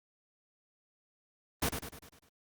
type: noise with echo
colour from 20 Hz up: pink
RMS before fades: -30 dBFS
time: 1.62-1.69 s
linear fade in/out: 5 ms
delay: 100 ms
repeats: 6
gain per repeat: -6 dB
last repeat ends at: 2.29 s
effects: Opus 24 kbps